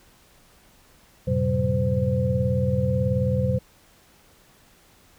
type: tone cluster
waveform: sine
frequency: 88.4 / 109.5 / 127.9 / 189.4 / 513 Hz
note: F2 / A2 / C3 / F#3 / C5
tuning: +22 / -8 / -39 / +41 / -34 cents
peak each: -27 / -28 / -24 / -27 / -26 dBFS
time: 1.27-3.59 s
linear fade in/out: 10 ms
effects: pink hiss -56 dBFS RMS until 5.18 s